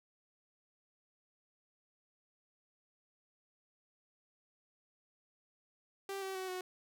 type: tone with pitch steps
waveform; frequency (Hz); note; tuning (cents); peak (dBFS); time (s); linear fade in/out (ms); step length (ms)
sawtooth; 392 / 383.7 / 375.6 / 367.7; G4 / G4 / F#4 / F#4; 0 / -37 / +26 / -11; -35; 6.09-6.61; 2; 130
effects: none